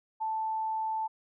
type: tone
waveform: sine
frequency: 880 Hz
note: A5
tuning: in tune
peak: -29 dBFS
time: 0.2-1.08 s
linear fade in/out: 20 ms
effects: none